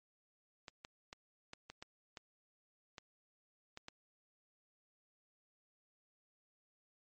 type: clicks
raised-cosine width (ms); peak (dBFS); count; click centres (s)
0.2; -30; 10; 0.682 / 0.849 / 1.129 / 1.534 / 1.7 / 1.825 / 2.172 / 2.982 / 3.774 / 3.884
effects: MP3 32 kbps

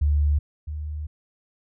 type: tone pair in turn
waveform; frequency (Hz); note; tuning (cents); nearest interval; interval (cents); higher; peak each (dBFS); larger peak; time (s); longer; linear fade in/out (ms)
sine; 73.42 / 75.62; D2 / D#2; 0 / -49; minor second; 51; second; -17 / -28; first; 0.01-0.39 / 0.67-1.07; second; 10
effects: none

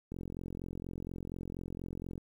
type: click train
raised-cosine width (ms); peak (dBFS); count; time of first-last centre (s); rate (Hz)
3; -28; 92; 0.12-2.179; 44.2
effects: 10-bit

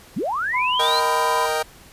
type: linear sweep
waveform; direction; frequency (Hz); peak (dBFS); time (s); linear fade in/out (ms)
sine; up; 134.9 to 4244; -21; 0.16-1; 10
type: tone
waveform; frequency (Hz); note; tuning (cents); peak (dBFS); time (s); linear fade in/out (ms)
sine; 1002; B5; +25; -20; 0.53-1.47; 20
type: chord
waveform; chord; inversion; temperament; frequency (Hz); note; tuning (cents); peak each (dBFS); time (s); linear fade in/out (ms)
25% pulse; Eb major; second; equal; 466.2 / 622.3 / 784; Bb4 / Eb5 / G5; 0 / 0 / 0; -21 / -21 / -22; 0.79-1.63; 10
effects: pink hiss -47 dBFS RMS until 1.92 s + resampled to 32000 Hz

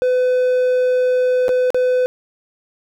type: tone with dropouts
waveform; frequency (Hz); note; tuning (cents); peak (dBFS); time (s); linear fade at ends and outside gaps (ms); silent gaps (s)
triangle; 504; B4; +35; -11; 0.02-2.06; 0; 1.482-1.491 / 1.704-1.745
effects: none

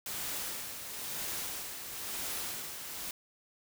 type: noise with tremolo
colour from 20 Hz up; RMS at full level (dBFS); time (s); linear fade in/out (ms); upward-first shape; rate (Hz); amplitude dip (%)
white; -37; 0.06-3.11; 2; sine; 1; 50
effects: none

